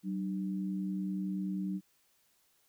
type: tone pair together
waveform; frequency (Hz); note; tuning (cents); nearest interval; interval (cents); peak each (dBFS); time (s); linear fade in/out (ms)
sine; 190.3 / 300.6; F#3 / D4; +49 / +40; minor sixth; 791; -33 / -40; 0.03-1.81; 50
effects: white hiss -71 dBFS RMS until 2.68 s